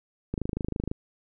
click train, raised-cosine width 3 ms, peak -16 dBFS, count 16, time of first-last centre 0.34-0.915 s, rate 26.1 Hz, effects none

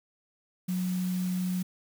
sine tone in noise, 182.4 Hz, F#3, 24 cents flat, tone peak -27 dBFS, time 0.68-1.63 s, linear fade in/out 10 ms, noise white, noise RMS -45 dBFS, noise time 0.68-1.63 s, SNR +15 dB, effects none

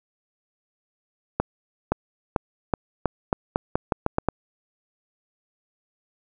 accelerating click train, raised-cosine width 1 ms, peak -6 dBFS, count 12, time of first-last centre 1.4-4.287 s, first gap 520 ms, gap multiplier 0.85, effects none

